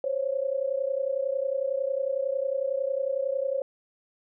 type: tone pair together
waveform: sine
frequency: 526 / 557 Hz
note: C5 / C#5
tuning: +9 / +8 cents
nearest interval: minor second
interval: 99 cents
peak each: -28 dBFS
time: 0.04-3.62 s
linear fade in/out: 2 ms
effects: none